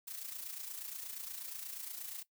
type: noise with amplitude modulation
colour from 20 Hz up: blue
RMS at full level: -42 dBFS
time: 0.07-2.23 s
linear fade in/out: 10 ms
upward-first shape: sine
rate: 28.4 Hz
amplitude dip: 60%
effects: noise-tail reverb RT60 0.1 s tail -17 dB re dry